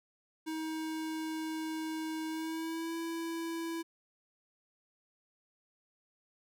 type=tone with pitch glide; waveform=square; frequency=316.9 to 331.3 Hz; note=D#4 to E4; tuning=+32 to +9 cents; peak=-36 dBFS; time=0.46-3.83 s; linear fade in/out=20 ms; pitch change=+77 cents; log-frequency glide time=2.28-2.95 s; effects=none